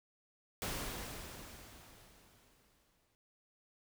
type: noise with exponential decay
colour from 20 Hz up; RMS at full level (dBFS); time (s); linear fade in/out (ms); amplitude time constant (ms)
pink; -38; 0.62-3.15; 0; 550
effects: none